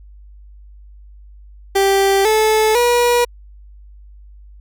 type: tone with pitch steps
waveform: 30% pulse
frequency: 391.7 / 434.6 / 482.2 Hz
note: G4 / A4 / B4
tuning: -1 / -21 / -41 cents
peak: -9 dBFS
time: 1.75-3.25 s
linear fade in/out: 10 ms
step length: 500 ms
effects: added 50 Hz sine -38 dBFS peak until 4.6 s